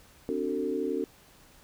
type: chord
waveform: sine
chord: D dominant seventh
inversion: third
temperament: equal with one note detuned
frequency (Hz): 261.6 / 293.7 / 370 / 447.7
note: C4 / D4 / F#4 / A4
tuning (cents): 0 / 0 / 0 / +30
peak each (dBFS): -35 / -33 / -33 / -32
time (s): 0.29-1.04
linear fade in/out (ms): 0
effects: pink hiss -57 dBFS RMS until 1.63 s